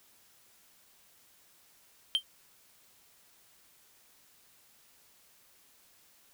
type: tone with exponential decay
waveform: triangle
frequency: 3140 Hz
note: G7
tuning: 2 cents sharp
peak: -18 dBFS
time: 2.15-2.23 s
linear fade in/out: 0 ms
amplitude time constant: 16 ms
effects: tanh soft clip ceiling -16 dBFS + white hiss -63 dBFS RMS until 6.33 s